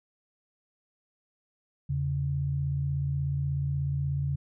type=tone pair together; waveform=sine; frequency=82.89 / 139.4 Hz; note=E2 / C#3; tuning=+10 / +10 cents; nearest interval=major sixth; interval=900 cents; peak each=-33 / -27 dBFS; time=1.89-4.36 s; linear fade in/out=10 ms; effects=none